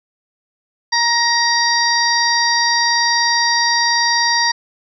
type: harmonic tone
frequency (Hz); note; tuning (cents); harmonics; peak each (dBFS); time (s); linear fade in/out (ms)
941; A#5; +16; 1 / 2 / 4 / 5 / 6; -18 / -18 / -28 / -17 / -22; 0.92-4.52; 10
effects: none